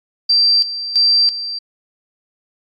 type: tone with tremolo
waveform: sine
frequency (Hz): 4699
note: D8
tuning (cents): 0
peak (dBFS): -9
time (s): 0.29-1.59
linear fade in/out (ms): 10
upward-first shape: square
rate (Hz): 1.5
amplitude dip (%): 75
effects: MP3 64 kbps